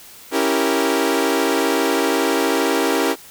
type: chord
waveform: sawtooth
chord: C# diminished seventh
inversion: none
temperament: equal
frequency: 277.2 / 329.6 / 392 / 466.2 Hz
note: C#4 / E4 / G4 / Bb4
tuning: 0 / 0 / 0 / 0 cents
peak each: -18 dBFS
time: 0.31-3.16 s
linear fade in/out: 50 ms
effects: white hiss -42 dBFS RMS until 3.3 s